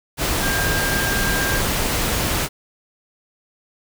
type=tone in noise; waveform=sine; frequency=1600 Hz; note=G6; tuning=35 cents sharp; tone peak=-23 dBFS; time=0.4-1.62 s; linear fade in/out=50 ms; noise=pink; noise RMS=-21 dBFS; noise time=0.17-2.49 s; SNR=-5 dB; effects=none